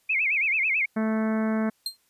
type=tone with vibrato; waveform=sine; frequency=2349 Hz; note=D7; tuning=in tune; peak=-21 dBFS; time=0.09-0.86 s; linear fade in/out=10 ms; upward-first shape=sine; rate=9.1 Hz; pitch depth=200 cents each way
type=harmonic tone; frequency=219.4 Hz; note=A3; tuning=5 cents flat; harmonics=1 / 2 / 3 / 4 / 5 / 6 / 7 / 8 / 9 / 10; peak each=-23 / -34 / -33 / -41 / -40 / -41 / -40 / -43 / -47 / -46 dBFS; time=0.96-1.7 s; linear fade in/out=10 ms
type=tone with exponential decay; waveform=40% pulse; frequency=4186 Hz; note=C8; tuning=in tune; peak=-22 dBFS; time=1.86-1.97 s; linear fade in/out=2 ms; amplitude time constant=23 ms
effects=white hiss -67 dBFS RMS until 2.09 s + resampled to 32000 Hz